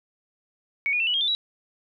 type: tone with pitch steps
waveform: sine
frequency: 2233 / 2449 / 2686 / 2946 / 3232 / 3545 / 3888 Hz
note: C#7 / D#7 / E7 / F#7 / G#7 / A7 / B7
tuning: +12 / -28 / +32 / -8 / -48 / +12 / -28 cents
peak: -21 dBFS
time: 0.86-1.35 s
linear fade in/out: 0 ms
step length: 70 ms
effects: none